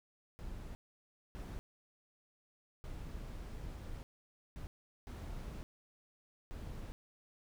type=noise bursts at uneven times; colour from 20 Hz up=brown; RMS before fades=-45 dBFS; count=6; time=0.39-0.75 / 1.35-1.59 / 2.84-4.03 / 4.56-4.67 / 5.07-5.63 / 6.51-6.92 s; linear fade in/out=0 ms; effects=none